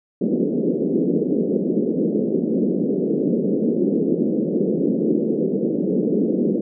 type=band-pass noise; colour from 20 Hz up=pink; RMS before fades=-20 dBFS; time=0.21-6.61 s; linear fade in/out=5 ms; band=180 to 480 Hz; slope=48 dB/octave; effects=none